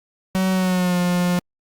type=tone with pitch glide; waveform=45% pulse; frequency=188.1 to 177.54 Hz; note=F#3 to F3; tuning=+29 to +29 cents; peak=-17 dBFS; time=0.35-1.39 s; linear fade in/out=0 ms; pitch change=-100 cents; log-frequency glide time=0.51-0.98 s; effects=Opus 48 kbps